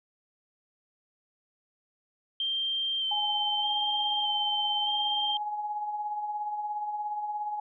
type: tone with vibrato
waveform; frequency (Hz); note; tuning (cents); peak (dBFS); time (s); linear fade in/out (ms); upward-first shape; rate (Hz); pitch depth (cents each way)
sine; 3136; G7; 0; -27; 2.4-5.37; 2; square; 0.81; 16
type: tone with tremolo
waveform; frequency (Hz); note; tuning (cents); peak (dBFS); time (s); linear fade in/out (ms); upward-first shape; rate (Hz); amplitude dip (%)
sine; 838; G#5; +15; -28; 3.11-7.6; 5; triangle; 17; 50
effects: none